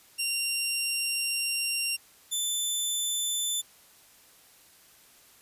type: tone pair in turn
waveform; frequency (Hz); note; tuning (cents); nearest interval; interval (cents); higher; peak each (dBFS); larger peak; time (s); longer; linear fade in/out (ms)
15% pulse; 2767 / 3525; F7 / A7; -17 / +2; major third; 419; second; -20; neither; 0.18-1.97 / 2.31-3.62; first; 20
effects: white hiss -57 dBFS RMS until 5.41 s + resampled to 32000 Hz